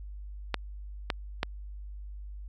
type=clicks; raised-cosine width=0.3 ms; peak=-11 dBFS; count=3; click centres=0.543 / 1.102 / 1.431 s; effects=added 50 Hz sine -39 dBFS peak until 2.48 s